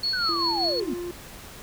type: tone with tremolo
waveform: sine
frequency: 4370 Hz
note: C#8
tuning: 26 cents flat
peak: -22 dBFS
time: 0.03-0.8 s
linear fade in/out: 5 ms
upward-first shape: sine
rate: 5.2 Hz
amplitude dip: 50%
type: linear sweep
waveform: sine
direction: down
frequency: 1544 to 215.7 Hz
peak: -26 dBFS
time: 0.13-0.94 s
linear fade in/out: 5 ms
type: tone with pitch glide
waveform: triangle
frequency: 337.6 to 350.5 Hz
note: E4 to F4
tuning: +41 to +6 cents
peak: -28 dBFS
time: 0.29-1.11 s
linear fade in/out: 0 ms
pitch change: +65 cents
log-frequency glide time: 0.66-0.73 s
effects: pink hiss -43 dBFS RMS until 1.62 s